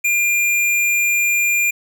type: tone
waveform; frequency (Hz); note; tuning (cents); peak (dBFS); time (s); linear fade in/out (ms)
square; 2400; D7; +37; -15; 0.04-1.71; 10
effects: none